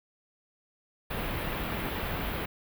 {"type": "band-stop noise", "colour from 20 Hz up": "pink", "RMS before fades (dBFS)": -33, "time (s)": [1.1, 2.46], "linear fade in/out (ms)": 10, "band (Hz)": [3300, 14000], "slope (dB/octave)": 24, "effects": []}